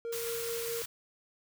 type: tone with tremolo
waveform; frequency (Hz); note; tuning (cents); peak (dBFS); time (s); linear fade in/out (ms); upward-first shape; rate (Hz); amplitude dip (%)
triangle; 464.5; A#4; -6; -32; 0.05-0.82; 0; sine; 4.7; 25
type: band-stop noise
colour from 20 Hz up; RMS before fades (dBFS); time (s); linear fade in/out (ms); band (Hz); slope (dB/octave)
white; -39; 0.12-0.86; 10; 180 to 950; 48
effects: none